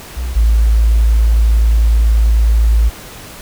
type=tone pair in turn; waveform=sine; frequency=61.4 / 55.56 Hz; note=B1 / A1; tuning=-9 / +18 cents; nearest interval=major second; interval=173 cents; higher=first; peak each=-17 / -7 dBFS; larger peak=second; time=0.16-0.35 / 0.35-2.9 s; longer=second; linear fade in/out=20 ms; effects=pink hiss -33 dBFS RMS until 3.41 s